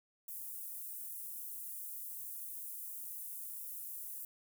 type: high-pass noise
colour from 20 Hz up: pink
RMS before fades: -45 dBFS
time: 0.28-4.25 s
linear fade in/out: 2 ms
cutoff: 11000 Hz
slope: 24 dB/octave
effects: none